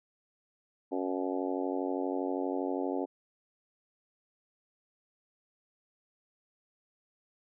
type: harmonic tone with a mistuned harmonic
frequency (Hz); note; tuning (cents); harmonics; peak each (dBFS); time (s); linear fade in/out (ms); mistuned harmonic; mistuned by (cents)
92.5; F#2; 0; 3 / 4 / 5 / 6 / 7 / 8 / 9; -34 / -36 / -38 / -40 / -41 / -42 / -43; 0.91-3.06; 20; 9; +48
effects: none